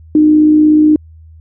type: tone with amplitude modulation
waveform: sine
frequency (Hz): 305.2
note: D#4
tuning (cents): -33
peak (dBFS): -3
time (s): 0.15-0.96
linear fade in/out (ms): 2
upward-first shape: sine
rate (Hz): 56.5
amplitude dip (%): 30
effects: added 80 Hz sine -35 dBFS peak until 1.4 s